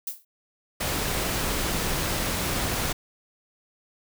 violet noise with exponential decay, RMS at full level -27 dBFS, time 0.07-0.25 s, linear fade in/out 5 ms, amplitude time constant 39 ms
pink noise, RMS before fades -27 dBFS, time 0.8-2.93 s, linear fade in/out 10 ms
effects none

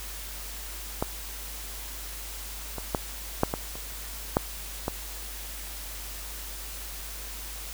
clicks, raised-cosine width 1 ms, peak -11 / -20 / -10 / -6 / -13 / -25 / -6 / -13 dBFS, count 8, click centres 1.025 / 2.783 / 2.948 / 3.434 / 3.539 / 3.755 / 4.369 / 4.881 s, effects added 50 Hz sine -40 dBFS peak until 7.73 s + white hiss -40 dBFS RMS until 7.73 s

